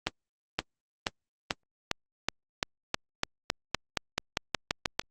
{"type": "accelerating click train", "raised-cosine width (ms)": 0.2, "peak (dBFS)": -8, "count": 18, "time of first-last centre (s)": [0.07, 4.995], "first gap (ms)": 520, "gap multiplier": 0.92, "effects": ["Opus 24 kbps"]}